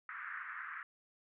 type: band-pass noise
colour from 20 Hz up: white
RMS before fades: -45 dBFS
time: 0.09-0.83 s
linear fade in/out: 2 ms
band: 1200 to 1900 Hz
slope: 48 dB/octave
effects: none